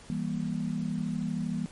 sine chord, E diminished, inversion none, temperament just, 164.81 / 197.78 / 237.3 Hz, E3 / G3 / Bb3, 0 / +16 / +31 cents, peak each -33 dBFS, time 0.1-1.66 s, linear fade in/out 0 ms, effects pink hiss -51 dBFS RMS until 1.71 s + MP3 48 kbps

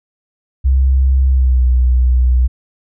sine tone with pitch glide, 66 to 62.33 Hz, C2 to B1, +16 to +17 cents, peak -8 dBFS, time 0.64-2.48 s, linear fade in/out 20 ms, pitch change -99 cents, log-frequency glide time 1.28-1.64 s, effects none

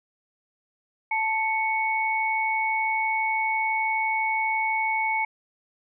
sine tone pair together, 880.6 / 2217 Hz, A5 / C#7, +1 / 0 cents, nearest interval octave + major third, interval 1599 cents, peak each -25 dBFS, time 1.11-5.25 s, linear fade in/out 5 ms, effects none

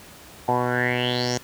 10% pulse tone with low-pass filter sweep, 123.4 Hz, B2, 1 cent flat, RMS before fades -23 dBFS, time 0.48-1.38 s, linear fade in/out 5 ms, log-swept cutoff 820 to 6400 Hz, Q 7.1, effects pink hiss -45 dBFS RMS until 1.43 s + high-pass 60 Hz 12 dB/octave

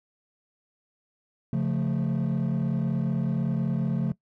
triangle chord, Db augmented, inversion none, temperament equal, 138.59 / 174.61 / 220 Hz, Db3 / F3 / A3, 0 / 0 / 0 cents, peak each -24 / -25 / -26 dBFS, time 1.53-4.12 s, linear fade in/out 2 ms, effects noise-tail reverb RT60 0.1 s tail -21 dB re dry + tanh soft clip ceiling -18 dBFS

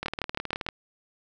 two click trains, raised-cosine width 0.3 ms, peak -15 / -12 dBFS, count 13 / 5, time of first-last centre 0.03-0.665 / 0.06-0.688 s, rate 18.9 / 6.37 Hz, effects none

